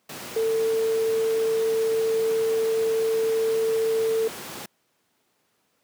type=tone in noise; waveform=sine; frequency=447.5 Hz; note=A4; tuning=29 cents sharp; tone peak=-20 dBFS; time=0.36-4.28 s; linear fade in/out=5 ms; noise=pink; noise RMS=-36 dBFS; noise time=0.09-4.66 s; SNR=+13 dB; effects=pink hiss -69 dBFS RMS until 5.83 s + high-pass 200 Hz 12 dB/octave